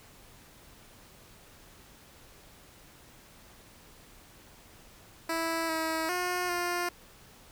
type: tone with pitch steps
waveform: 10% pulse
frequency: 328.5 / 321.5 / 359.1 / 351.9 Hz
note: E4 / E4 / F4 / F4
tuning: -6 / -43 / +48 / +13 cents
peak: -21 dBFS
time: 5.29-6.89 s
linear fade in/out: 5 ms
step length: 400 ms
effects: pink hiss -55 dBFS RMS until 7.51 s